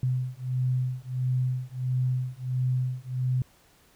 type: beating tone pair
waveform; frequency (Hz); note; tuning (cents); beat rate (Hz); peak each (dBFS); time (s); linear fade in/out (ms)
sine; 126.7 / 128.2; B2 / C3; +45 / -35; 1.5; -28; 0.03-3.42; 2
effects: pink hiss -60 dBFS RMS until 3.95 s